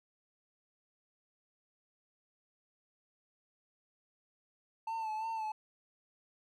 triangle tone with vibrato, 883 Hz, A5, 6 cents sharp, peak -33 dBFS, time 4.87-5.52 s, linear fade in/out 5 ms, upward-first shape sine, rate 2.9 Hz, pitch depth 44 cents each way, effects none

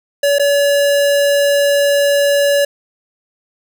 square tone with dropouts, 569 Hz, C#5, 45 cents sharp, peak -11 dBFS, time 0.23-2.65 s, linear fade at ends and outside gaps 5 ms, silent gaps 0.385-0.395 s, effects none

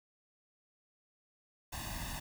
pink noise with comb filter, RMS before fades -41 dBFS, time 1.72-2.2 s, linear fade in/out 10 ms, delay 1.1 ms, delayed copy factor +0.95, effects none

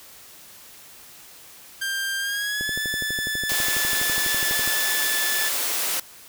sawtooth tone with pitch glide, 1588 to 1741.8 Hz, G6 to A6, +22 to -18 cents, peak -21 dBFS, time 1.81-5.49 s, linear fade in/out 10 ms, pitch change +160 cents, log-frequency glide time 2.18-2.77 s
click train, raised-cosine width 2 ms, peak -21 dBFS, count 26, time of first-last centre 2.61-4.676 s, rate 12.1 Hz
white high-pass noise, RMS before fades -25 dBFS, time 3.49-6 s, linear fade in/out 5 ms, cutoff 340 Hz, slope 12 dB/octave
effects white hiss -46 dBFS RMS until 6.28 s

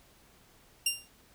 15% pulse tone with exponential decay, 2788 Hz, F7, 4 cents flat, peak -16 dBFS, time 0.86-1.08 s, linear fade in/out 5 ms, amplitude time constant 46 ms, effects pink hiss -61 dBFS RMS until 1.34 s

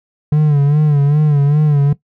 triangle tone with vibrato, 146.83 Hz, D3, in tune, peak -6 dBFS, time 0.32-1.93 s, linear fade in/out 5 ms, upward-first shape sine, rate 2.5 Hz, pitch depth 72 cents each way, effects noise-tail reverb RT60 0.1 s tail -17 dB re dry

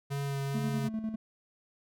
square tone with vibrato, 139.3 Hz, C#3, 9 cents sharp, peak -32 dBFS, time 0.1-0.89 s, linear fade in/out 20 ms, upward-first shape sine, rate 2.3 Hz, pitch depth 15 cents each way
triangle tone with tremolo, 220 Hz, A3, in tune, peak -28 dBFS, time 0.54-1.16 s, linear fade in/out 10 ms, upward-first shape square, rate 10 Hz, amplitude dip 55%
effects none

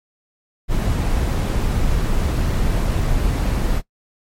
brown noise, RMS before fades -18 dBFS, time 0.68-3.82 s, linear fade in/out 50 ms, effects noise-tail reverb RT60 0.1 s tail -19 dB re dry + MP3 64 kbps

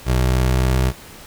25% pulse tone with pitch glide, 63 to 64.06 Hz, B1 to C2, +35 to -36 cents, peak -11 dBFS, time 0.05-0.93 s, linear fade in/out 50 ms, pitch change +29 cents, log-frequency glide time 0.19-0.77 s, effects pink hiss -40 dBFS RMS until 1.26 s

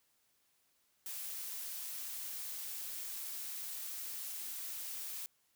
blue noise, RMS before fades -43 dBFS, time 1.06-5.26 s, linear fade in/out 0 ms, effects white hiss -75 dBFS RMS until 5.55 s

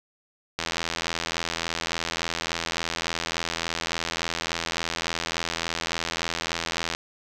click train, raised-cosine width 0.2 ms, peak -9 dBFS, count 532, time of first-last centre 0.59-6.949 s, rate 83.5 Hz, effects none

